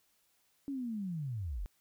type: linear sweep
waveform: sine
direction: down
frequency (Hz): 285.2 to 35.5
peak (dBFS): -35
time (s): 0.68-1.66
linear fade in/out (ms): 0
effects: white hiss -73 dBFS RMS until 1.8 s